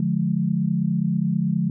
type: chord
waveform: sine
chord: D diminished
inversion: none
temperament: just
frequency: 146.83 / 176.2 / 211.4 Hz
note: D3 / F3 / Ab3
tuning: 0 / +16 / +31 cents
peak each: -25 / -22 / -24 dBFS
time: 0-1.7 s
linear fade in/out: 2 ms
effects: none